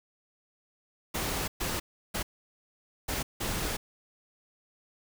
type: noise bursts at uneven times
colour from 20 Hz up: pink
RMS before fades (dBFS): -32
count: 5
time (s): 1.14-1.48 / 1.6-1.8 / 2.14-2.23 / 3.08-3.23 / 3.4-3.77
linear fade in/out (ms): 10
effects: none